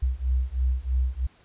sine beating tone pair, 62.2 / 65.3 Hz, B1 / C2, +13 / -3 cents, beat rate 3.1 Hz, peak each -25 dBFS, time 0.02-1.27 s, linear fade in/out 10 ms, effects pink hiss -58 dBFS RMS until 1.44 s + resampled to 8000 Hz

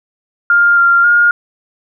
sine tone with pitch steps, 1404 / 1389 / 1421 Hz, F6 / F6 / F6, +9 / -10 / +30 cents, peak -6 dBFS, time 0.5-1.31 s, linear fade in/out 2 ms, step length 270 ms, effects none

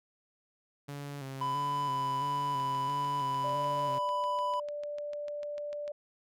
sawtooth tone with vibrato, 138.6 Hz, C#3, in tune, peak -35 dBFS, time 0.88-3.99 s, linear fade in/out 10 ms, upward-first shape square, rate 1.5 Hz, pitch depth 51 cents each way
triangle tone with pitch glide, 1000 to 993.1 Hz, B5 to B5, +21 to +9 cents, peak -28 dBFS, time 1.41-4.6 s, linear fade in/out 5 ms, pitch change -12 cents, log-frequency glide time 1.79-2.24 s
click train, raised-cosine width 0.2 ms, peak -32 dBFS, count 23, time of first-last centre 2.6-5.879 s, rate 6.71 Hz
sine tone, 587.3 Hz, D5, in tune, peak -35 dBFS, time 3.44-5.92 s, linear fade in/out 5 ms
effects none

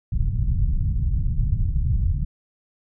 pink low-pass noise, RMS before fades -21 dBFS, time 0.12-2.25 s, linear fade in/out 10 ms, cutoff 130 Hz, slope 24 dB/octave, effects none

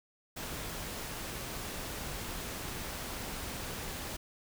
pink noise, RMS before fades -40 dBFS, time 0.36-4.17 s, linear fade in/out 10 ms, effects none

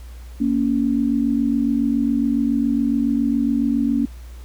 sine tone pair together, 233.1 / 280.3 Hz, A#3 / C#4, 0 / +19 cents, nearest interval minor third, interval 319 cents, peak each -19 dBFS, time 0.4-4.06 s, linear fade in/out 10 ms, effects added 60 Hz sine -34 dBFS peak until 4.44 s + pink hiss -50 dBFS RMS until 4.44 s

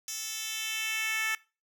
10% pulse tone with high-pass filter sweep, 440 Hz, A4, in tune, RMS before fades -33 dBFS, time 0.08-1.35 s, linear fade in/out 2 ms, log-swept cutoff 5100 to 1800 Hz, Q 1.9, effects noise-tail reverb RT60 0.3 s tail -21 dB re dry

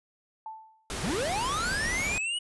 sine tone with exponential decay, 880 Hz, A5, in tune, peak -34 dBFS, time 0.46-0.92 s, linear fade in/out 2 ms, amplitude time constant 100 ms
pink noise, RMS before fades -34 dBFS, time 0.9-2.18 s, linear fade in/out 0 ms
square linear sweep, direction up, 131.9 to 2960 Hz, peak -29 dBFS, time 1.03-2.39 s, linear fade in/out 10 ms
effects resampled to 24000 Hz

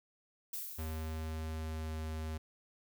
violet noise with exponential decay, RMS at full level -39 dBFS, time 0.53-1.59 s, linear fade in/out 5 ms, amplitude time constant 230 ms
square tone with pitch glide, 79.3 to 78.84 Hz, D#2 to D#2, +33 to +23 cents, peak -38 dBFS, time 0.78-2.38 s, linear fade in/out 10 ms, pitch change -10 cents, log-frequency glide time 1.51-1.98 s
effects none

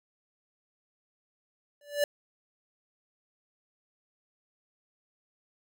square tone with exponential growth, 581 Hz, D5, 19 cents flat, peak -21 dBFS, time 1.81-2.04 s, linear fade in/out 2 ms, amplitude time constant 49 ms, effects none

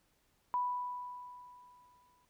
sine tone with exponential decay, 987.8 Hz, B5, in tune, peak -29 dBFS, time 0.54-2.25 s, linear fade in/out 0 ms, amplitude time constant 370 ms, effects pink hiss -74 dBFS RMS until 2.29 s

